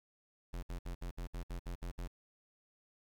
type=tone bursts; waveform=square; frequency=43.76 Hz; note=F1; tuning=4 cents sharp; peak=-40 dBFS; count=10; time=0.53-2.077 s; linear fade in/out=10 ms; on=98 ms; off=63 ms; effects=11-bit